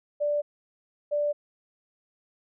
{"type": "tone pair in turn", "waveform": "sine", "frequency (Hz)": [587.3, 587.3], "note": ["D5", "D5"], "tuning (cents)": [0, 0], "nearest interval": "unison", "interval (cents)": 0, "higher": "neither", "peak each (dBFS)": -23, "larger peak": "neither", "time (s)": [[0.2, 0.42], [1.11, 1.33]], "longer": "neither", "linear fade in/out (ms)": 20, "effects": []}